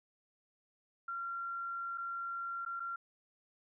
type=tone with dropouts; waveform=sine; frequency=1375 Hz; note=F6; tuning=27 cents flat; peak=-37 dBFS; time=1.08-2.96 s; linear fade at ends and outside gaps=5 ms; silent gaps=1.976-1.98 / 2.651-2.661 / 2.797-2.802 s; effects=none